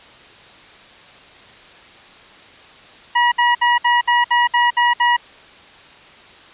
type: tone bursts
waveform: 25% pulse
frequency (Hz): 963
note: B5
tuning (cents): -44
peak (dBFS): -8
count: 9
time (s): 3.15-5.168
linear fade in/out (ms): 10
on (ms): 170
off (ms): 61
effects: white hiss -43 dBFS RMS until 6.53 s + resampled to 8000 Hz